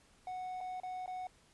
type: tone with dropouts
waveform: triangle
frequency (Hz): 738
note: F#5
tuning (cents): -5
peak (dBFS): -37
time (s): 0.27-1.27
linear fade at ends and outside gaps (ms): 2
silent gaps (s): 0.606-0.61 / 0.801-0.833 / 1.061-1.077
effects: pink hiss -66 dBFS RMS until 1.53 s + resampled to 24000 Hz